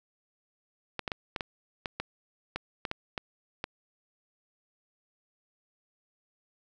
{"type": "clicks", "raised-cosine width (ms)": 0.3, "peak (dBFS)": -16, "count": 12, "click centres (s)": [0.993, 1.078, 1.118, 1.362, 1.408, 1.858, 2, 2.56, 2.852, 2.914, 3.178, 3.641], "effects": []}